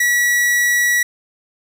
45% pulse tone, 1935 Hz, B6, 36 cents flat, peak -13 dBFS, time 0-1.03 s, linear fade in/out 5 ms, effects none

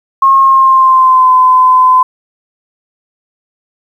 sine tone with pitch glide, 1079 to 1020.8 Hz, C#6 to C6, -47 to -43 cents, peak -3 dBFS, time 0.22-2.03 s, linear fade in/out 5 ms, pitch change -96 cents, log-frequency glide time 0.4-1.32 s, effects 7-bit

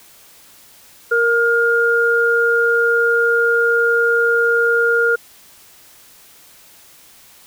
sine tone pair together, 465.6 / 1415.5 Hz, A#4 / F6, -2 / +23 cents, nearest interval octave + perfect fifth, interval 1925 cents, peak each -16 / -14 dBFS, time 1.11-5.16 s, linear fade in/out 10 ms, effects white hiss -46 dBFS RMS until 7.46 s

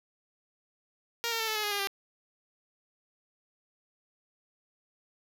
5% pulse tone with pitch steps, 467.2 / 456.3 / 445.6 / 435.2 / 425 / 415 / 405.3 / 395.8 Hz, A#4 / A#4 / A4 / A4 / G#4 / G#4 / G#4 / G4, +4 / -37 / +22 / -19 / +40 / -1 / -42 / +17 cents, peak -18 dBFS, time 1.24-1.872 s, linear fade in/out 0 ms, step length 79 ms, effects none

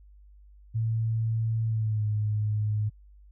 sine tone with pitch glide, 112.5 to 105.57 Hz, A2 to G#2, +39 to +29 cents, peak -24 dBFS, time 0.74-2.9 s, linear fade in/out 20 ms, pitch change -110 cents, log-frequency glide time 1.65-2.07 s, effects added 50 Hz sine -50 dBFS peak until 3.31 s

